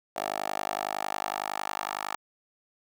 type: tone with high-pass filter sweep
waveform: 10% pulse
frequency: 50.9 Hz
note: G#1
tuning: 34 cents flat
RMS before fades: -33 dBFS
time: 0.16-2.16 s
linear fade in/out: 5 ms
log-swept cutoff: 630 to 970 Hz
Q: 2.6
effects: none